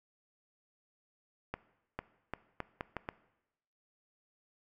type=accelerating click train; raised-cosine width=0.5 ms; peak=-21 dBFS; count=7; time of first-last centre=1.54-3.089 s; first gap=450 ms; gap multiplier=0.77; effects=noise-tail reverb RT60 0.9 s tail -18 dB re dry